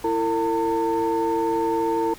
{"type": "tone cluster", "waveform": "sine", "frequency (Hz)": [333.4, 453.5, 903], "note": ["E4", "A#4", "A5"], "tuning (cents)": [20, -48, 45], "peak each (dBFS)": -23, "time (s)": [0.04, 2.14], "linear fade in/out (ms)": 5, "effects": ["tanh soft clip ceiling -14 dBFS", "pink hiss -44 dBFS RMS until 2.18 s"]}